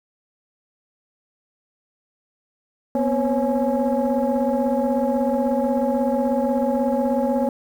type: tone cluster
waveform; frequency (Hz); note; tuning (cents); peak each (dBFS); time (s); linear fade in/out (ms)
sine; 241.4 / 257.7 / 505 / 551 / 838; B3 / C4 / B4 / C#5 / G#5; -39 / -26 / +39 / -11 / +15; -21 / -25 / -29 / -21 / -26; 2.95-7.49; 2
effects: tanh soft clip ceiling -12 dBFS + 8-bit